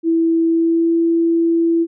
sine tone with pitch glide, 329.5 to 333.5 Hz, E4 to E4, -1 to +20 cents, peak -12 dBFS, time 0.03-1.87 s, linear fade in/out 50 ms, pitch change +21 cents, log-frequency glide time 0.47-0.94 s, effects none

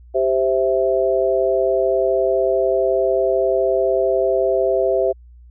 sine chord, C major, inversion second, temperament equal, 392 / 523.3 / 659.3 Hz, G4 / C5 / E5, 0 / 0 / 0 cents, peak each -19 dBFS, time 0.14-5.13 s, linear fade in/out 20 ms, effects added 60 Hz sine -41 dBFS peak until 5.5 s

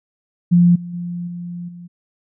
sine tone with level steps, 174.5 Hz, F3, 1 cent flat, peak -8 / -27 / -23 / -26 / -33 dBFS, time 0.51-1.88 s, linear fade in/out 20 ms, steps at 0.75 / 0.93 / 1.27 / 1.68 s, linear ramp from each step 10 ms, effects none

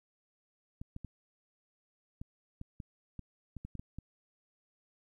clicks, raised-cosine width 5 ms, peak -30 dBFS, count 12, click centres 0.815 / 0.964 / 1.047 / 2.215 / 2.614 / 2.802 / 3.193 / 3.567 / 3.65 / 3.753 / 3.795 / 3.986 s, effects 12-bit

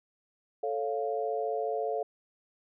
sine chord, A augmented, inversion none, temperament equal, 440 / 554.4 / 698.5 Hz, A4 / C#5 / E#5, 0 / 0 / 0 cents, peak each -32 / -35 / -33 dBFS, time 0.63-2.03 s, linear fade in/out 5 ms, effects none

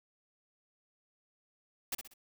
white noise with echo, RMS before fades -35 dBFS, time 1.92-1.95 s, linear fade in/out 5 ms, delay 63 ms, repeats 3, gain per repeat -8 dB, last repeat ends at 2.139 s, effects none

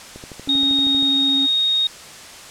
click train, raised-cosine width 2 ms, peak -22 dBFS, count 12, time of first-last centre 0.16-1.026 s, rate 12.7 Hz
triangle tone with pitch glide, 275 to 272.8 Hz, C#4 to C#4, -14 to -28 cents, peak -20 dBFS, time 0.47-1.47 s, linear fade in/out 20 ms, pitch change -14 cents, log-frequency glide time 0.8-1.29 s
sine tone, 3729 Hz, A#7, in tune, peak -15 dBFS, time 0.49-1.87 s, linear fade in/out 2 ms
effects white hiss -38 dBFS RMS until 2.5 s + low-pass 8000 Hz 12 dB/octave

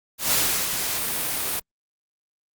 white noise with ADSR envelope, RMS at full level -20 dBFS, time 0.18-1.6 s, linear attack 140 ms, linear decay 350 ms, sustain -6 dB, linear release 11 ms, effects Opus 48 kbps

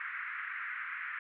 white band-pass noise, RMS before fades -40 dBFS, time 0-1.19 s, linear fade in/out 2 ms, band 1300 to 2100 Hz, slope 48 dB/octave, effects none

